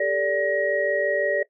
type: tone cluster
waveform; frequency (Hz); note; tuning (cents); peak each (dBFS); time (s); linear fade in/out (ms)
sine; 400.4 / 446.3 / 581 / 1893; G4 / A4 / D5 / A#6; +37 / +25 / -19 / +26; -29 / -28 / -22 / -27; 0-1.43; 5
effects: noise-tail reverb RT60 0.1 s tail -18 dB re dry